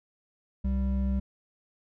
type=tone pair together; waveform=triangle; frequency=65.41 / 195.83 Hz; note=C2 / G3; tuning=0 / -1 cents; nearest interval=octave + perfect fifth; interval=1899 cents; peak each=-24 / -27 dBFS; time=0.64-1.2 s; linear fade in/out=10 ms; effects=none